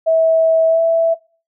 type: tone with pitch glide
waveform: sine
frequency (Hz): 649 to 660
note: E5 to E5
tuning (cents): -27 to +2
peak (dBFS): -10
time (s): 0.06-1.15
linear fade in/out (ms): 20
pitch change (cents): +29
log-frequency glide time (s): 0.67-0.81
effects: noise-tail reverb RT60 0.4 s tail -24 dB re dry